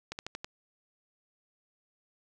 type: slowing click train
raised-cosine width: 0.2 ms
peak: -20 dBFS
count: 5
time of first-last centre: 0.12-0.445 s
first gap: 69 ms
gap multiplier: 1.11
effects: none